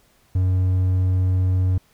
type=tone; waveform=triangle; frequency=92.5 Hz; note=F#2; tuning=in tune; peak=-14 dBFS; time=0.35-1.78 s; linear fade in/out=5 ms; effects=pink hiss -59 dBFS RMS until 1.93 s